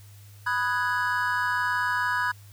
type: chord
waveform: triangle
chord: G# minor seventh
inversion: first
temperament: equal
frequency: 987.8 / 1244.5 / 1480 / 1661.2 Hz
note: B5 / D#6 / F#6 / G#6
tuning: 0 / 0 / 0 / 0 cents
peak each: -26 / -31 / -28 / -26 dBFS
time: 0.46-2.32 s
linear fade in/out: 10 ms
effects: added 101 Hz sine -46 dBFS peak until 2.52 s + white hiss -56 dBFS RMS until 2.52 s